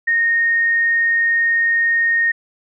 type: tone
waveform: sine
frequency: 1851 Hz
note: A#6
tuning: 13 cents flat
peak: -13 dBFS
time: 0.07-2.32 s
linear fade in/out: 10 ms
effects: none